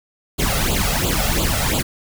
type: noise with flanger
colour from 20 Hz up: pink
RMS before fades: -19 dBFS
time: 0.38-1.83 s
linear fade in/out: 20 ms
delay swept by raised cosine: 0.26 to 1.56 ms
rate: 2.9 Hz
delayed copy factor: +0.8
effects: none